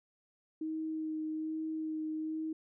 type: tone with vibrato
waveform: sine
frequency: 314.3 Hz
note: D#4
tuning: 18 cents sharp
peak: -34 dBFS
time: 0.61-2.53 s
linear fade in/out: 5 ms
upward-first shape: sine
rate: 1.2 Hz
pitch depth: 13 cents each way
effects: none